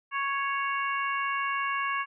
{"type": "harmonic tone", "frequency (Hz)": 554.4, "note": "C#5", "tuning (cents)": 0, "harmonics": [2, 3, 4, 5], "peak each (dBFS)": [-29, -33, -35, -37], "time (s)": [0.11, 2.06], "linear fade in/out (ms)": 50, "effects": []}